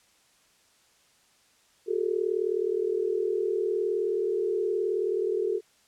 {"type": "tone cluster", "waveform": "sine", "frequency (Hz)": [366.6, 406.1, 445.4], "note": ["F#4", "G#4", "A4"], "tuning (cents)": [-16, -39, 21], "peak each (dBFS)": -29, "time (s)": [1.86, 5.61], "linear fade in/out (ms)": 50, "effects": ["white hiss -63 dBFS RMS until 5.87 s", "low-pass 9000 Hz 12 dB/octave"]}